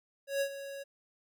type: tone with ADSR envelope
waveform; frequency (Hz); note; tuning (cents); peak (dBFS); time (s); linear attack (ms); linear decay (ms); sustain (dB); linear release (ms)
square; 554.4; C#5; 0; -28; 0.27-0.84; 140; 76; -13; 18
effects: none